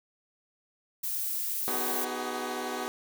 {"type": "noise", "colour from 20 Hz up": "violet", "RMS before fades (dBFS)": -32, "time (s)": [1.03, 2.05], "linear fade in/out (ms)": 10}
{"type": "chord", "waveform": "15% pulse", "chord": "G# minor seventh", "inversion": "first", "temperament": "equal with one note detuned", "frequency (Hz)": [246.9, 311.1, 376.9, 415.3], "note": ["B3", "D#4", "F#4", "G#4"], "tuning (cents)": [0, 0, 32, 0], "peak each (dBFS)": [-31, -35, -29, -33], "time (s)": [1.68, 2.88], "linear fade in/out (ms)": 0}
{"effects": []}